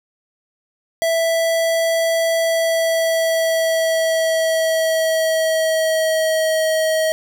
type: tone with pitch glide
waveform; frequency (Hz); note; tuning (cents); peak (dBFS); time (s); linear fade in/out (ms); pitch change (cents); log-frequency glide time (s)
square; 659.3 to 635; E5 to D#5; 0 to +35; -16; 1.02-7.12; 0; -65; 2.39-6.63
effects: none